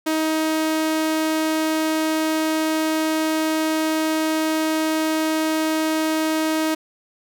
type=tone; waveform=sawtooth; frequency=315.4 Hz; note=D#4; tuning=24 cents sharp; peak=-15 dBFS; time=0.06-6.75 s; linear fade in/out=10 ms; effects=none